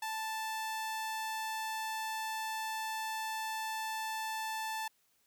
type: tone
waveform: sawtooth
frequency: 880 Hz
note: A5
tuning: in tune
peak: -32 dBFS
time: 0.02-4.88 s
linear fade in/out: 5 ms
effects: white hiss -73 dBFS RMS until 5.26 s